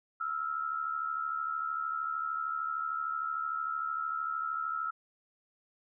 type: tone pair together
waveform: sine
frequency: 1308.8 / 1382 Hz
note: E6 / F6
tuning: -13 / -19 cents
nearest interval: minor second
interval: 94 cents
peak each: -33 / -37 dBFS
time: 0.2-4.91 s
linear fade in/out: 10 ms
effects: none